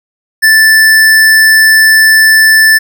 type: tone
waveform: square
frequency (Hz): 1760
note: A6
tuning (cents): 0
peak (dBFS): -3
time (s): 0.42-2.79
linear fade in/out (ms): 20
effects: none